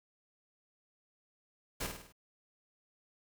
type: noise with echo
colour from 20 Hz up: pink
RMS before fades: -37 dBFS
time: 1.8-1.87 s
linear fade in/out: 10 ms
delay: 51 ms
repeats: 5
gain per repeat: -5 dB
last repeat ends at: 2.125 s
effects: none